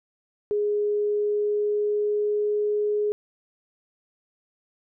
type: tone with pitch glide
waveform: sine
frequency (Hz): 415.3 to 417.9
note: G#4 to G#4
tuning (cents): 0 to +11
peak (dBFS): -21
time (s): 0.51-3.12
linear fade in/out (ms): 0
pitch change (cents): +11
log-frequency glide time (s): 0.81-2.58
effects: none